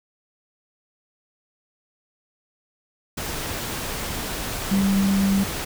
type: tone in noise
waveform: sine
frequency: 196 Hz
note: G3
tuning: in tune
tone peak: -17 dBFS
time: 4.71-5.44 s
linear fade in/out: 10 ms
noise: pink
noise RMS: -29 dBFS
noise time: 3.17-5.65 s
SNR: +9 dB
effects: none